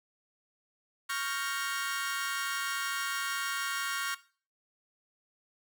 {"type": "chord", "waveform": "sawtooth", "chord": "G half-diminished seventh", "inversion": "second", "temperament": "equal", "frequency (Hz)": [1108.7, 1396.9, 1568, 1864.7], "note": ["Db6", "F6", "G6", "Bb6"], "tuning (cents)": [0, 0, 0, 0], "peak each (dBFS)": [-33, -33, -36, -35], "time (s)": [1.09, 4.15], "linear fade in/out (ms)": 10, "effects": ["noise-tail reverb RT60 0.4 s tail -17 dB re dry"]}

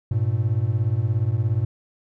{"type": "beating tone pair", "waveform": "triangle", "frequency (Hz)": [102.2, 119.2], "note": ["G#2", "A#2"], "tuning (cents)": [-27, 39], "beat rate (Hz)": 17, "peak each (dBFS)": -20, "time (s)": [0.11, 1.65], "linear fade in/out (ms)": 5, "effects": []}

